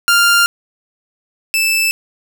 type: tone pair in turn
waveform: sawtooth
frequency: 1396.9 / 2637 Hz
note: F6 / E7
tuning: 0 / 0 cents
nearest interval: major seventh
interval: 1100 cents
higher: second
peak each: -5 / -9 dBFS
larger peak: first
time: 0.08-0.46 / 1.54-1.91 s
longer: first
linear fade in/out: 0 ms
effects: none